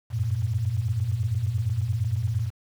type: tone cluster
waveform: sine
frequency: 90.6 / 99.4 / 116.6 Hz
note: F#2 / G2 / A#2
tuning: -36 / +25 / +1 cents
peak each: -30 / -29 / -25 dBFS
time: 0.1-2.51 s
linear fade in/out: 50 ms
effects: 8-bit